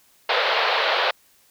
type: band-pass noise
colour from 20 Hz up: pink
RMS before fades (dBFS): -21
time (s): 0.29-1.11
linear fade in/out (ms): 5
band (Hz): 470 to 4300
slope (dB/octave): 48
effects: white hiss -58 dBFS RMS until 1.5 s